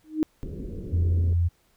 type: tone with exponential growth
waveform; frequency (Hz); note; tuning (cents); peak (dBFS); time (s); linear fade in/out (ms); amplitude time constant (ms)
sine; 311.1; D#4; 0; -16; 0.04-0.23; 0; 41
type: low-pass noise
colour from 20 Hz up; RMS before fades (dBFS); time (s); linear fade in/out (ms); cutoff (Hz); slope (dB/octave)
pink; -35; 0.43-1.33; 0; 470; 48
type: tone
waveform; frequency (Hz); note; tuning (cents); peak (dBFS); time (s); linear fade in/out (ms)
sine; 86; F2; -26; -19; 0.92-1.49; 20
effects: pink hiss -65 dBFS RMS until 1.76 s